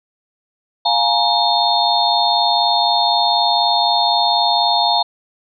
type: tone cluster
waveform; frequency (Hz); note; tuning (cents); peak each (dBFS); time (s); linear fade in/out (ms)
sine; 700 / 839 / 943 / 3640 / 4284; F5 / G#5 / A#5 / A#7 / C8; +4 / +17 / +20 / -42 / +40; -19; 0.85-5.03; 10
effects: none